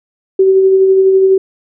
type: tone with tremolo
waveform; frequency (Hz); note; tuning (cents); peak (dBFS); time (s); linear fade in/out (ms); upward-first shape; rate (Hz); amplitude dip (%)
sine; 382.5; G4; -42; -4; 0.39-1.38; 5; sine; 12; 30
effects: none